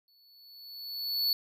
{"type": "tone with exponential growth", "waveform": "square", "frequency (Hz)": 4435, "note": "C#8", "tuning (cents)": 0, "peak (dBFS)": -24, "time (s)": [0.08, 1.33], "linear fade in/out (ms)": 1, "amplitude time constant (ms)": 270, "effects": []}